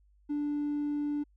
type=tone; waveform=triangle; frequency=292.9 Hz; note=D4; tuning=5 cents flat; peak=-26 dBFS; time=0.29-1.24 s; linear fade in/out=20 ms; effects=tanh soft clip ceiling -25 dBFS + added 50 Hz sine -61 dBFS peak until 1.36 s